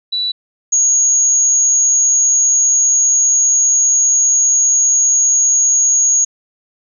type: tone pair in turn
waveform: sine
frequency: 3951 / 6645 Hz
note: B7 / G#8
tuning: 0 / 0 cents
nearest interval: major sixth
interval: 900 cents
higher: second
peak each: -15 / -9 dBFS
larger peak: second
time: 0.12-0.32 / 0.72-6.25 s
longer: second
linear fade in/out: 10 ms
effects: none